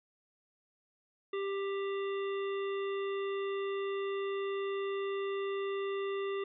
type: harmonic tone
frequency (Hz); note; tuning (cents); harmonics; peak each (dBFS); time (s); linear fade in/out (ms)
394.4; G4; +11; 1 / 3 / 5 / 7 / 9; -33 / -43 / -47 / -50 / -52; 1.33-6.44; 5
effects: none